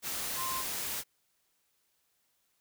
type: tone in noise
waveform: sine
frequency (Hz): 1046.5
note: C6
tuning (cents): 0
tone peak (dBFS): -35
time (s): 0.35-0.64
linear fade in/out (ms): 50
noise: white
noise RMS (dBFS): -36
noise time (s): 0.02-1.04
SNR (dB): -2
effects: white hiss -75 dBFS RMS until 2.6 s